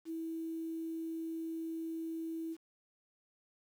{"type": "tone with quantisation", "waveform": "sine", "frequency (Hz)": 326, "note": "E4", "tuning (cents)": -19, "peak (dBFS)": -37, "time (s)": [0.05, 2.57], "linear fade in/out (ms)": 50, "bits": 10, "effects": []}